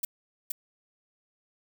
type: noise with echo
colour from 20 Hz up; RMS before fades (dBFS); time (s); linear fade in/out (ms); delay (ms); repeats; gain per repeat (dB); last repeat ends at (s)
violet; -29; 0.03-0.05; 5; 470; 1; -2; 0.52
effects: none